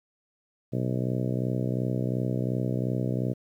harmonic tone, 62.8 Hz, B1, 30 cents sharp, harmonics 2 / 3 / 4 / 5 / 6 / 7 / 8 / 9 / 10, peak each -28 / -32 / -34 / -36 / -38 / -39 / -40 / -41 / -42 dBFS, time 0.72-3.34 s, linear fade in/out 20 ms, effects 10-bit

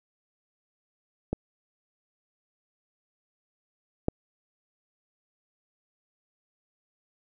clicks, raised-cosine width 2 ms, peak -14 / -10 dBFS, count 2, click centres 1.33 / 4.084 s, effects none

